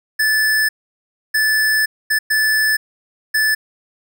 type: tone bursts at uneven times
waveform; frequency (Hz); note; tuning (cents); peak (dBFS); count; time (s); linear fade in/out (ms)
square; 1742; A6; -18; -14; 5; 0.19-0.69 / 1.34-1.86 / 2.1-2.19 / 2.3-2.77 / 3.34-3.55; 10
effects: none